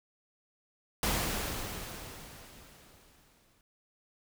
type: noise with exponential decay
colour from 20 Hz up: pink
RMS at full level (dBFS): -29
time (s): 1.03-3.61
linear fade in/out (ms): 1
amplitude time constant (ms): 560
effects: none